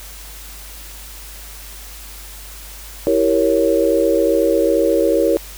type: chord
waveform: sine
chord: E diminished seventh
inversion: none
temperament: equal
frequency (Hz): 329.6 / 392 / 466.2 / 554.4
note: E4 / G4 / Bb4 / Db5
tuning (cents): 0 / 0 / 0 / 0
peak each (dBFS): -18 / -20 / -17 / -17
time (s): 3.07-5.37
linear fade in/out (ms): 0
effects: added 50 Hz sine -36 dBFS peak until 5.57 s + white hiss -37 dBFS RMS until 5.57 s